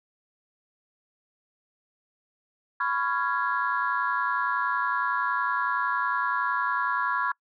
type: chord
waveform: sine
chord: C# dominant seventh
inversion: third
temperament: just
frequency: 997.9 / 1108.7 / 1385.9 / 1663.1 Hz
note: B5 / C#6 / E#6 / G#6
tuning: +18 / 0 / -14 / +2 cents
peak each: -29 dBFS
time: 2.8-7.32 s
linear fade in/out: 5 ms
effects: noise-tail reverb RT60 0.1 s tail -26 dB re dry + tanh soft clip ceiling -14 dBFS